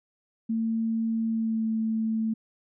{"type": "tone with pitch glide", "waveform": "sine", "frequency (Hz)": [225.3, 221.9], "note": ["A3", "A3"], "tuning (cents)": [41, 15], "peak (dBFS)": -24, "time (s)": [0.49, 2.34], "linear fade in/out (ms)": 10, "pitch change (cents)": -26, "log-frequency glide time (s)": [1.28, 1.67], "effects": []}